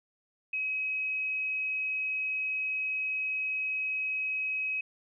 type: tone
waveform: sine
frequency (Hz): 2545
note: D#7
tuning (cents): +39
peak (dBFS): -29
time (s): 0.53-4.81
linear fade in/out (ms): 5
effects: none